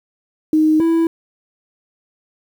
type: tone pair in turn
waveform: sine / triangle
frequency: 311.1 / 329.6 Hz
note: D#4 / E4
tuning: 0 / 0 cents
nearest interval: minor second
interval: 100 cents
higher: second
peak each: -10 dBFS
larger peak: neither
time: 0.53-0.8 / 0.8-1.07 s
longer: neither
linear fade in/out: 2 ms
effects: 7-bit